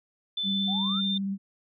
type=tone with pitch glide; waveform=sine; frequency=3520 to 3592 Hz; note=A7 to A7; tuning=0 to +35 cents; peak=-27 dBFS; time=0.37-1.18 s; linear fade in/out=5 ms; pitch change=+35 cents; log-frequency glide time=0.54-1 s
type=tone with vibrato; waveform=sine; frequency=196.1 Hz; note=G3; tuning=1 cent sharp; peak=-27 dBFS; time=0.43-1.38 s; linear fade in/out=50 ms; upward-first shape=square; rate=18 Hz; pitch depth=15 cents each way
type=exponential sweep; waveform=sine; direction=up; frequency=697 to 1427 Hz; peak=-36 dBFS; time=0.67-1.01 s; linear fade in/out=20 ms
effects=none